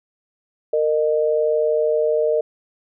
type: tone pair together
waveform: sine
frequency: 460.4 / 613 Hz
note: A#4 / D#5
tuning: -22 / -26 cents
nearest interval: perfect fourth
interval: 496 cents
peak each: -18 / -19 dBFS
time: 0.73-2.41 s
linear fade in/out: 5 ms
effects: none